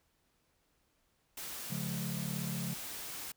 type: noise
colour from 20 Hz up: white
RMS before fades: -43 dBFS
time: 1.37-3.32 s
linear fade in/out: 5 ms
type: chord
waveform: triangle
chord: Db major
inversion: none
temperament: equal with one note detuned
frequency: 138.59 / 174.61 / 212.3 Hz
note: Db3 / F3 / Ab3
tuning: 0 / 0 / +38 cents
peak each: -38 / -37 / -40 dBFS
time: 1.7-2.74 s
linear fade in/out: 10 ms
effects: pink hiss -75 dBFS RMS until 3.36 s